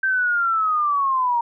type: linear sweep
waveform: sine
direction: down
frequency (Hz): 1568 to 930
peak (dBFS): -17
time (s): 0.03-1.41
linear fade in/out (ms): 5
effects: none